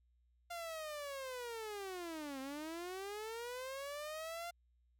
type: linear two-way sweep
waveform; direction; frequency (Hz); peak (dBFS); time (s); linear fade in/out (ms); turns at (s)
sawtooth; down then up; 698.5 to 261.6 to 698.5; -39; 0.5-4.51; 10; 2.4
effects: added 60 Hz sine -70 dBFS peak until 4.99 s